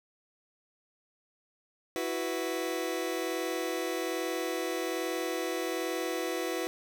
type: chord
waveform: sawtooth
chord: E suspended second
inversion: none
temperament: just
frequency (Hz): 329.6 / 370.8 / 494.4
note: E4 / F#4 / B4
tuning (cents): 0 / +4 / +2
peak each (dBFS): -31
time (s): 1.96-6.67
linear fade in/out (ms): 0
effects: none